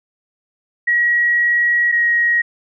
sine tone pair in turn, 1909 / 1890.3 Hz, A#6 / A#6, +41 / +24 cents, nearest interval unison, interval 17 cents, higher first, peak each -12 / -12 dBFS, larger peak neither, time 0.87-1.92 / 1.92-2.42 s, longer first, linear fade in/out 10 ms, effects none

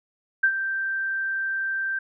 sine tone with ADSR envelope, 1568 Hz, G6, in tune, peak -14 dBFS, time 0.43-1.99 s, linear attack 9 ms, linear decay 71 ms, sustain -10 dB, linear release 6 ms, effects none

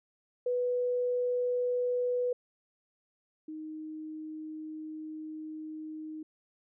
sine tone pair in turn, 493.3 / 311.4 Hz, B4 / D#4, -2 / +2 cents, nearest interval minor sixth, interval 796 cents, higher first, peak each -27 / -38 dBFS, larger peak first, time 0.46-2.33 / 3.48-6.23 s, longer second, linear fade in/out 5 ms, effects none

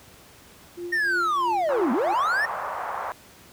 sine tone with tremolo, 349.2 Hz, F4, in tune, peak -29 dBFS, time 0.77-2.14 s, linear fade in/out 10 ms, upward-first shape triangle, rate 3.1 Hz, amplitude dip 95%
triangle linear two-way sweep, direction down then up, 1864.7 to 213.7 to 1864.7 Hz, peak -19 dBFS, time 0.92-2.46 s, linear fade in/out 10 ms, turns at 1.92 s
white band-pass noise, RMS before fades -31 dBFS, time 1.69-3.12 s, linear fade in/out 0 ms, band 640 to 1200 Hz, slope 24 dB/octave
effects pink hiss -50 dBFS RMS until 3.52 s + high-pass 60 Hz 12 dB/octave

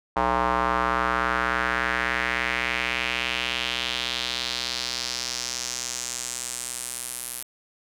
square tone with band-pass filter sweep, 61.74 Hz, B1, in tune, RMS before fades -27 dBFS, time 0.16-7.43 s, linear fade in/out 5 ms, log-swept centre 940 to 11000 Hz, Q 2.5, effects none

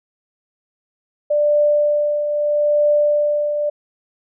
sine tone with tremolo, 591 Hz, D5, 11 cents sharp, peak -11 dBFS, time 1.3-3.7 s, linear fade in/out 10 ms, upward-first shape triangle, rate 0.78 Hz, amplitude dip 55%, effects none

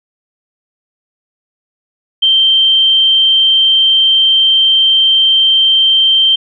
sine tone, 3136 Hz, G7, in tune, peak -6 dBFS, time 2.22-6.36 s, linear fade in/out 10 ms, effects none

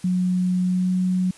sine tone with pitch glide, 182 to 183.69 Hz, F#3 to F#3, -28 to -12 cents, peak -18 dBFS, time 0.04-1.31 s, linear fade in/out 5 ms, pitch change +16 cents, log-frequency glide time 0.63-0.93 s, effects white hiss -48 dBFS RMS until 1.37 s + resampled to 24000 Hz

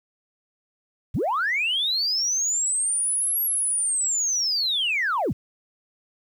sine linear two-way sweep, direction up then down, 55 to 11570 to 55 Hz, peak -20 dBFS, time 1.14-5.33 s, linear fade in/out 10 ms, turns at 3.42 s, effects tanh soft clip ceiling -17 dBFS + 9-bit

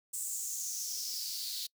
white noise with high-pass filter sweep, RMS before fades -38 dBFS, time 0.13-1.67 s, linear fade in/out 10 ms, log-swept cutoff 8100 to 4000 Hz, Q 5.2, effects noise-tail reverb RT60 0.1 s tail -26 dB re dry

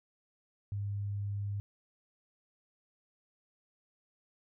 sine tone, 101.2 Hz, G#2, 44 cents flat, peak -33 dBFS, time 0.72-1.6 s, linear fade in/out 0 ms, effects none

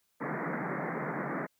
pink band-pass noise, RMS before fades -35 dBFS, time 0.2-1.47 s, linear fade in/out 20 ms, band 140 to 2100 Hz, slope 96 dB/octave, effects white hiss -75 dBFS RMS until 1.59 s

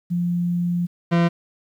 sine / 40% pulse tone pair in turn, 174.61 / 170.42 Hz, F3 / F3, 0 / -42 cents, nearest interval unison, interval 42 cents, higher first, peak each -19 / -14 dBFS, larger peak second, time 0.1-0.87 / 1.11-1.29 s, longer first, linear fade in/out 20 ms, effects low-pass 3000 Hz 12 dB/octave + 9-bit

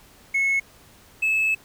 triangle tone pair in turn, 2189 / 2603 Hz, C#7 / E7, -22 / -22 cents, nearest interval minor third, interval 300 cents, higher second, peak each -16 dBFS, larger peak neither, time 0.34-0.6 / 1.22-1.55 s, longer second, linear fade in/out 10 ms, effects tanh soft clip ceiling -14 dBFS + pink hiss -52 dBFS RMS until 1.64 s

